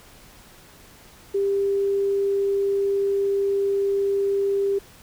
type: tone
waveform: sine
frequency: 396.8 Hz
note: G4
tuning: 21 cents sharp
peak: -19 dBFS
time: 1.34-4.79 s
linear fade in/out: 10 ms
effects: pink hiss -49 dBFS RMS until 5.02 s